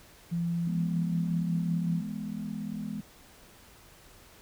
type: tone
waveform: sine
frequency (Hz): 170.2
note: F3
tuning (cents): -44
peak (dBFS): -27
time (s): 0.31-2.02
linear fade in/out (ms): 20
type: chord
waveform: sine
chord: E major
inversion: none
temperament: equal with one note detuned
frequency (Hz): 164.81 / 207.7 / 245.2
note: E3 / G#3 / B3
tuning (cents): 0 / 0 / -12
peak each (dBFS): -40 / -35 / -39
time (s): 0.67-3.01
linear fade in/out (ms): 5
effects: pink hiss -55 dBFS RMS until 4.41 s